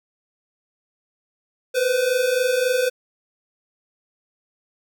square tone pair together, 487.3 / 511 Hz, B4 / C5, -23 / -41 cents, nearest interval minor second, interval 82 cents, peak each -24 / -20 dBFS, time 1.74-2.9 s, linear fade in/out 20 ms, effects none

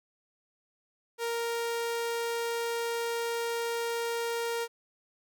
sawtooth tone, 466.2 Hz, A#4, in tune, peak -26 dBFS, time 1.18-4.68 s, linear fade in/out 50 ms, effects none

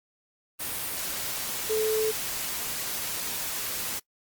sine tone in noise, 435.5 Hz, A4, 18 cents flat, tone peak -23 dBFS, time 1.69-2.12 s, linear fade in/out 20 ms, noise white, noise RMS -32 dBFS, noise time 0.59-4 s, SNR +6 dB, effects noise-tail reverb RT60 0.1 s tail -22 dB re dry + Opus 32 kbps

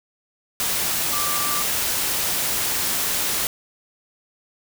sine tone in noise, 1174.7 Hz, D6, in tune, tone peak -27 dBFS, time 1.13-1.62 s, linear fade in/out 0 ms, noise white, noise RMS -23 dBFS, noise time 0.6-3.47 s, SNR -7 dB, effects none

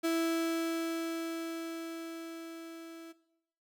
35% pulse tone with level ramp, 329.6 Hz, E4, in tune, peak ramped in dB -26 to -45 dBFS, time 0.03-3.13 s, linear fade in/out 20 ms, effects noise-tail reverb RT60 0.8 s tail -18 dB re dry

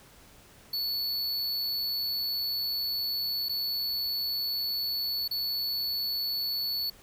square tone with dropouts, 4435 Hz, C#8, in tune, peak -29 dBFS, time 0.73-6.9 s, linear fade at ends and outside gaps 5 ms, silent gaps 3.486-3.493 / 5.279-5.31 s, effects pink hiss -55 dBFS RMS until 7.02 s

